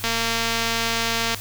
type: click train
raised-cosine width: 0.2 ms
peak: -6 dBFS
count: 300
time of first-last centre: 0.04-1.346 s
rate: 229 Hz
effects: added 100 Hz sine -37 dBFS peak until 1.4 s + white hiss -36 dBFS RMS until 1.4 s